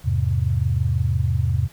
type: chord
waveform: sine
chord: E augmented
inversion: none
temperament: just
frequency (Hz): 82.41 / 103.01 / 128.76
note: E2 / G#2 / B#2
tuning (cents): 0 / -14 / -27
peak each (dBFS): -22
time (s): 0.04-1.68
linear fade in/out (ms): 20
effects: pink hiss -50 dBFS RMS until 1.72 s